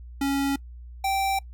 square tone pair in turn, 277.2 / 779.7 Hz, C#4 / G5, 0 / -10 cents, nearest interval octave + tritone, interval 1790 cents, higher second, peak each -23 dBFS, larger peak neither, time 0.21-0.56 / 1.04-1.39 s, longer neither, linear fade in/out 5 ms, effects noise-tail reverb RT60 0.1 s tail -23 dB re dry + added 60 Hz sine -39 dBFS peak until 1.53 s

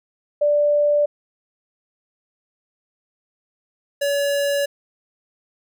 sine / square tone pair in turn, 587.3 / 567.6 Hz, D5 / C#5, 0 / +41 cents, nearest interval minor second, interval 59 cents, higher first, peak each -14 / -19 dBFS, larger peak first, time 0.41-1.06 / 4.01-4.66 s, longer neither, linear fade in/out 10 ms, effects none

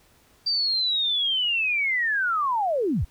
sine linear sweep, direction down, 4699 to 42.37 Hz, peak -21 dBFS, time 0.46-3.05 s, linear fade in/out 10 ms, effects pink hiss -59 dBFS RMS until 3.1 s

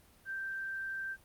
sine tone, 1568 Hz, G6, in tune, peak -36 dBFS, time 0.25-1.17 s, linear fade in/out 50 ms, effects pink hiss -63 dBFS RMS until 1.24 s + Opus 32 kbps

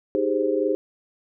sine chord, Ab major seventh, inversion second, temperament equal, 311.1 / 392 / 415.3 / 523.3 Hz, Eb4 / G4 / Ab4 / C5, 0 / 0 / 0 / 0 cents, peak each -26 / -25 / -25 / -25 dBFS, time 0.15-0.75 s, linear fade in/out 0 ms, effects none

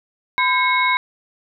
sine tone cluster, 1009 / 1596 / 2183 / 3810 Hz, B5 / G6 / C#7 / A#7, +37 / +31 / -27 / +37 cents, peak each -18 / -25 / -18 / -26 dBFS, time 0.38-0.97 s, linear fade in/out 0 ms, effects none

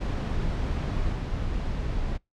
brown noise with level steps, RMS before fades -27 / -29 dBFS, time 0-2.18 s, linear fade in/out 20 ms, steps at 1.12 s, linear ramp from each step 10 ms, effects noise-tail reverb RT60 0.2 s tail -26 dB re dry + low-pass 5000 Hz 12 dB/octave

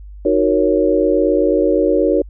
sine chord, D# minor seventh, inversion none, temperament equal, 311.1 / 370 / 466.2 / 554.4 Hz, D#4 / F#4 / A#4 / C#5, 0 / 0 / 0 / 0 cents, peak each -17 dBFS, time 0.25-2.22 s, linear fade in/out 5 ms, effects added 50 Hz sine -32 dBFS peak until 2.29 s

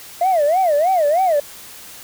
sine tone with vibrato, 665 Hz, E5, 15 cents sharp, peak -11 dBFS, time 0.21-1.4 s, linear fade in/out 5 ms, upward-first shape sine, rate 3.2 Hz, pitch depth 250 cents each way, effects tanh soft clip ceiling -10 dBFS + white hiss -38 dBFS RMS until 2.03 s

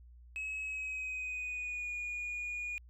sine tone with pitch glide, 2567 to 2444 Hz, E7 to D#7, -47 to -32 cents, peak -34 dBFS, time 0.36-2.78 s, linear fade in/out 0 ms, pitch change -85 cents, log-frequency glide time 0.62-1.93 s, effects tanh soft clip ceiling -35 dBFS + added 60 Hz sine -53 dBFS peak until 2.89 s

